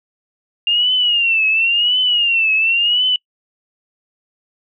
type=tone with vibrato; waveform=sine; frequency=2794 Hz; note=F7; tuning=in tune; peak=-12 dBFS; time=0.67-3.16 s; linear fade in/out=2 ms; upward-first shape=triangle; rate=0.94 Hz; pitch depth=150 cents each way; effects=noise-tail reverb RT60 0.1 s tail -26 dB re dry